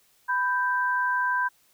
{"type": "tone pair together", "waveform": "sine", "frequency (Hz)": [994.5, 1568], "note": ["B5", "G6"], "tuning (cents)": [12, 0], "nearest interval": "minor sixth", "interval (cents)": 788, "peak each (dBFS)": -25, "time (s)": [0.28, 1.49], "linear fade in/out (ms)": 20, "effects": ["white hiss -63 dBFS RMS until 1.73 s"]}